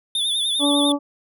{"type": "tone with vibrato", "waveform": "square", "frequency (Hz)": 3539, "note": "A7", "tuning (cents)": 9, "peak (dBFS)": -20, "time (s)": [0.15, 0.92], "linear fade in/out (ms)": 2, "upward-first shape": "triangle", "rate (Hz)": 10, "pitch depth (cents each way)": 90}
{"type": "harmonic tone", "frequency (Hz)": 286.5, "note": "D4", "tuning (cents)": -43, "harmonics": [1, 2, 3, 4], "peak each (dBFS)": [-18, -24, -28, -30], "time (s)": [0.59, 0.99], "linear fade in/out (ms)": 50}
{"effects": []}